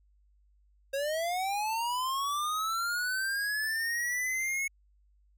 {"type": "linear sweep", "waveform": "square", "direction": "up", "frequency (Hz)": [537, 2200], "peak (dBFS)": -30, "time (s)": [0.93, 4.68], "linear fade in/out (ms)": 10, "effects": ["added 50 Hz sine -62 dBFS peak until 5.37 s"]}